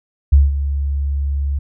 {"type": "tone with ADSR envelope", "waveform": "sine", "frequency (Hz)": 70.2, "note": "C#2", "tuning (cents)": 22, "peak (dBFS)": -4, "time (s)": [0.32, 1.59], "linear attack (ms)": 11, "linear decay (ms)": 180, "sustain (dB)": -12, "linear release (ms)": 8, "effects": []}